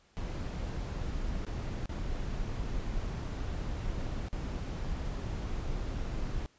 brown noise with dropouts, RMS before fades -35 dBFS, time 0.17-6.46 s, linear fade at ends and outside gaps 0 ms, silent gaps 1.449-1.466 / 1.857-1.893 / 4.284-4.329 s, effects pink hiss -66 dBFS RMS until 6.58 s + resampled to 16000 Hz

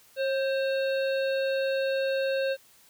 harmonic tone with a mistuned harmonic, 539 Hz, C#5, 49 cents flat, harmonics 1 / 3 / 5 / 7 / 8, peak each -25 / -35 / -39 / -42 / -43 dBFS, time 0.16-2.57 s, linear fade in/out 50 ms, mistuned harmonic 3, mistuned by -46 cents, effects white hiss -58 dBFS RMS until 2.89 s

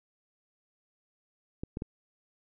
clicks, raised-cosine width 3 ms, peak -22 dBFS, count 3, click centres 1.635 / 1.771 / 1.821 s, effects none

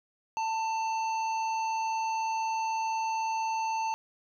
harmonic tone, 891 Hz, A5, 22 cents sharp, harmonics 1 / 3 / 5 / 7, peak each -28 / -40 / -48 / -47 dBFS, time 0.37-3.94 s, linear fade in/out 0 ms, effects 11-bit

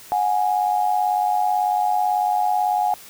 sine tone pair together, 730 / 828.1 Hz, F#5 / G#5, -24 / -5 cents, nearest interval major second, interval 219 cents, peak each -20 dBFS, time 0.12-2.94 s, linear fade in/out 0 ms, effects white hiss -43 dBFS RMS until 3.09 s

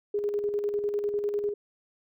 sine tone with tremolo, 411.5 Hz, G#4, 16 cents flat, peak -24 dBFS, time 0.14-1.54 s, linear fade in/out 5 ms, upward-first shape square, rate 10 Hz, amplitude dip 45%, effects none

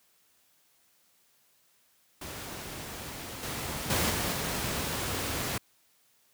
pink noise with level steps, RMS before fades -40 / -35 / -27 / -30 / -32 dBFS, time 2.21-5.58 s, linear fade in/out 5 ms, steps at 3.43 / 3.9 / 4.1 / 4.32 s, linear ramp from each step 2 ms, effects white hiss -67 dBFS RMS until 6.33 s + high-pass 60 Hz 12 dB/octave

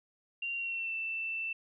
sine tone with pitch glide, 2767 to 2667 Hz, F7 to E7, -17 to +20 cents, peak -33 dBFS, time 0.42-1.53 s, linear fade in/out 5 ms, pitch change -63 cents, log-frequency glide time 0.55-0.95 s, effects none

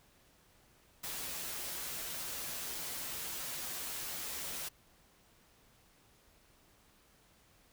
white noise with comb filter, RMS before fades -41 dBFS, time 1.03-4.69 s, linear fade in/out 10 ms, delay 10 ms, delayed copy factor -0.55, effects pink hiss -66 dBFS RMS until 7.72 s

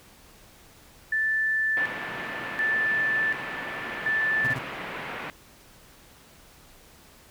sine tone with tremolo, 1760 Hz, A6, in tune, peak -22 dBFS, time 1.12-4.54 s, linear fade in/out 5 ms, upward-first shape square, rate 0.68 Hz, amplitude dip 80%
white band-pass noise, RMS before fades -36 dBFS, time 1.77-5.3 s, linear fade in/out 0 ms, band 120 to 2400 Hz, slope 24 dB/octave
30% pulse tone bursts, 128.8 Hz, C3, 27 cents flat, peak -27 dBFS, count 3, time 4.44-4.589 s, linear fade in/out 5 ms, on 35 ms, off 22 ms
effects pink hiss -53 dBFS RMS until 7.3 s

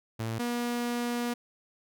sawtooth tone pair in turn, 112.9 / 240.1 Hz, A2 / B3, +45 / -49 cents, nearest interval octave + minor second, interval 1306 cents, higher second, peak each -27 / -25 dBFS, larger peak second, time 0.19-0.39 / 0.39-1.34 s, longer second, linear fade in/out 10 ms, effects none

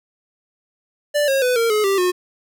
square tone with pitch steps, 587.3 / 541.7 / 499.6 / 460.8 / 425 / 392 / 361.5 Hz, D5 / C#5 / B4 / A#4 / G#4 / G4 / F#4, 0 / -40 / +20 / -20 / +40 / 0 / -40 cents, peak -16 dBFS, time 1.14-2.12 s, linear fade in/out 20 ms, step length 140 ms, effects none

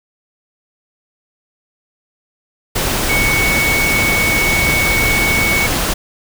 sine tone in noise, 2224 Hz, C#7, 5 cents sharp, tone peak -14 dBFS, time 3.09-5.67 s, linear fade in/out 10 ms, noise pink, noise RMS -17 dBFS, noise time 2.75-5.94 s, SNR 0 dB, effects none

